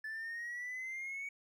triangle exponential sweep, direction up, 1740 to 2249 Hz, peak -37 dBFS, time 0.04-1.29 s, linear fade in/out 5 ms, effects tanh soft clip ceiling -34 dBFS

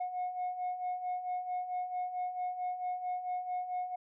sine beating tone pair, 723 / 727.5 Hz, F#5 / F#5, -40 / -29 cents, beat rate 4.5 Hz, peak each -39 / -33 dBFS, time 0-3.96 s, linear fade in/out 10 ms, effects tanh soft clip ceiling -30 dBFS

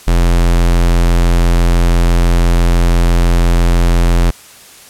square tone, 43 Hz, F1, 26 cents flat, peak -8 dBFS, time 0.07-4.31 s, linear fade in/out 10 ms, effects white hiss -38 dBFS RMS until 4.89 s + low-pass 12000 Hz 12 dB/octave

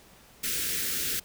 white band-stop noise, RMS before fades -30 dBFS, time 0.43-1.2 s, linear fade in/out 10 ms, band 500 to 1400 Hz, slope 48 dB/octave, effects pink hiss -55 dBFS RMS until 1.24 s

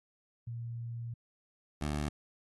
sine / 15% pulse tone pair in turn, 117.2 / 74.11 Hz, A#2 / D2, +10 / +16 cents, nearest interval minor sixth, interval 794 cents, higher first, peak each -37 / -26 dBFS, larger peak second, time 0.47-1.14 / 1.81-2.09 s, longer first, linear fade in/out 5 ms, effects AAC 32 kbps

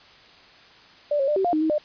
sine tone with pitch steps, 587 / 545 / 596 / 384 / 702 / 309.3 / 316.6 / 601 Hz, D5 / C#5 / D5 / G4 / F5 / D#4 / D#4 / D5, -1 / -29 / +25 / -36 / +9 / -10 / +30 / +40 cents, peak -19 dBFS, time 1.11-1.782 s, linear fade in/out 5 ms, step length 84 ms, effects white hiss -50 dBFS RMS until 1.84 s + resampled to 11025 Hz

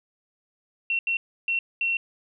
sine tone bursts at uneven times, 2721 Hz, F7, 46 cents flat, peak -22 dBFS, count 4, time 0.9-0.99 / 1.07-1.17 / 1.48-1.59 / 1.81-1.97 s, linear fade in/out 2 ms, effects none

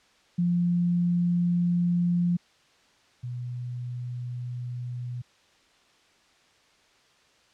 sine tone pair in turn, 174.61 / 122.83 Hz, F3 / B2, 0 / -9 cents, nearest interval tritone, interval 609 cents, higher first, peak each -21 / -31 dBFS, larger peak first, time 0.38-2.37 / 3.23-5.22 s, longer neither, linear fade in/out 10 ms, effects white hiss -61 dBFS RMS until 7.53 s + low-pass 5000 Hz 12 dB/octave

